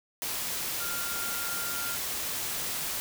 sine tone in noise, 1396.9 Hz, F6, in tune, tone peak -37 dBFS, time 0.8-1.95 s, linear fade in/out 0 ms, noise white, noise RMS -33 dBFS, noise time 0.22-3 s, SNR -7 dB, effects none

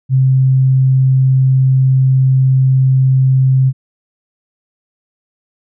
sine tone, 131.7 Hz, C3, 12 cents sharp, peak -7 dBFS, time 0.09-3.73 s, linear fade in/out 50 ms, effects none

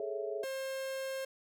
sine chord, A major seventh, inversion third, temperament equal, 415.3 / 440 / 554.4 / 659.3 Hz, G#4 / A4 / C#5 / E5, 0 / 0 / 0 / 0 cents, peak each -38 / -41 / -42 / -41 dBFS, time 0-0.44 s, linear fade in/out 2 ms
45% pulse tone, 533 Hz, C5, 32 cents sharp, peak -36 dBFS, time 0.43-1.25 s, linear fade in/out 5 ms
effects none

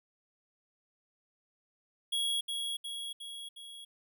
square tone with echo, 3322 Hz, G#7, in tune, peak -30 dBFS, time 2.12-2.41 s, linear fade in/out 10 ms, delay 360 ms, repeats 4, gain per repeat -4 dB, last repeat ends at 3.85 s, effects none

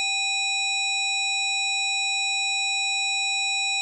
harmonic tone with a mistuned harmonic, 784 Hz, G5, in tune, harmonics 1 / 3 / 5 / 7 / 9 / 10, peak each -34 / -25 / -27 / -37 / -37 / -35 dBFS, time 0-3.81 s, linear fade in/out 0 ms, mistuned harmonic 3, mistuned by +97 cents, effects none

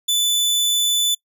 sawtooth tone, 3494 Hz, A7, 13 cents flat, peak -13 dBFS, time 0.08-1.15 s, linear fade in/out 10 ms, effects noise-tail reverb RT60 0.1 s tail -24 dB re dry

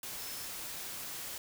sine tone in noise, 5270 Hz, E8, 1 cent flat, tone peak -49 dBFS, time 0.19-0.46 s, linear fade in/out 2 ms, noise white, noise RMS -42 dBFS, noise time 0.03-1.38 s, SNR -10 dB, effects none

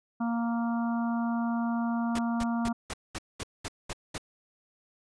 harmonic tone, 233.1 Hz, A#3, in tune, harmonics 1 / 3 / 4 / 5 / 6, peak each -27 / -37 / -39 / -41 / -43 dBFS, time 0.2-2.73 s, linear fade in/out 10 ms
pink noise bursts, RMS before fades -35 dBFS, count 9, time 2.15-4.181 s, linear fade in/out 5 ms, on 39 ms, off 210 ms
effects resampled to 22050 Hz

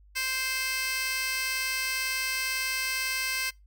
15% pulse tone with high-pass filter, 522 Hz, C5, 4 cents flat, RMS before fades -30 dBFS, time 0.15-3.51 s, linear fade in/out 20 ms, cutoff 2600 Hz, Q 1.4, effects noise-tail reverb RT60 0.2 s tail -23 dB re dry + added 50 Hz sine -53 dBFS peak until 3.66 s

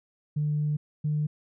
sine tone pair in turn, 149.5 / 150.45 Hz, D3 / D3, +31 / +42 cents, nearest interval unison, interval 11 cents, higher second, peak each -23 / -23 dBFS, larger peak neither, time 0.36-0.77 / 1.04-1.27 s, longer first, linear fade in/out 10 ms, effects tanh soft clip ceiling -19 dBFS

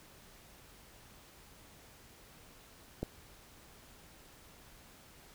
click, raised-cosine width 2 ms, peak -21 dBFS, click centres 3.03 s, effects pink hiss -58 dBFS RMS until 5.34 s

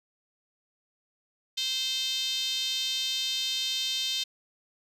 5% pulse tone with high-pass filter, 521 Hz, C5, 7 cents flat, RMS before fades -30 dBFS, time 1.57-4.24 s, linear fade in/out 10 ms, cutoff 3400 Hz, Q 4.9, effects resampled to 32000 Hz

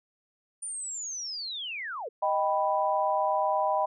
sine linear sweep, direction down, 9360 to 395.2 Hz, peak -33 dBFS, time 0.62-2.09 s, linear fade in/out 10 ms
sine chord, Eb augmented, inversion none, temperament equal, 622.3 / 784 / 987.8 Hz, Eb5 / G5 / B5, 0 / 0 / 0 cents, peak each -28 dBFS, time 2.22-3.86 s, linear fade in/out 10 ms
effects none

